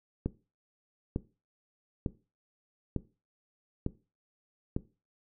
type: click train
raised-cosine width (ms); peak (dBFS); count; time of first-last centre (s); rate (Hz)
3; -17; 6; 0.26-4.765; 1.11
effects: noise-tail reverb RT60 0.3 s tail -17 dB re dry